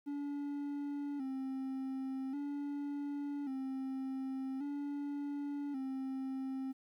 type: tone with vibrato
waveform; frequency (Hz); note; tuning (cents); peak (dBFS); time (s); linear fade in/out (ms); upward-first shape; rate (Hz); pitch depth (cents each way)
triangle; 275.7; C#4; -9; -35; 0.06-6.73; 20; square; 0.44; 67
effects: 12-bit